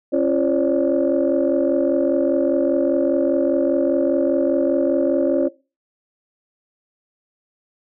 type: tone cluster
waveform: sine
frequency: 272.1 / 342 / 539 / 584 Hz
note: C#4 / F4 / C#5 / D5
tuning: -32 / -36 / -49 / -10 cents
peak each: -20 dBFS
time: 0.12-5.49 s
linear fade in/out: 20 ms
effects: noise-tail reverb RT60 0.3 s tail -21 dB re dry + tanh soft clip ceiling -8 dBFS